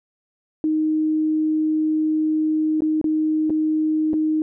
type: tone with dropouts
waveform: sine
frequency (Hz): 311.1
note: D#4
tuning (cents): 0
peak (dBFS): -17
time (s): 0.64-4.42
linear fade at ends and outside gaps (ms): 1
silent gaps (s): 2.806-2.82 / 3.014-3.042 / 3.497-3.503 / 4.133-4.139
effects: none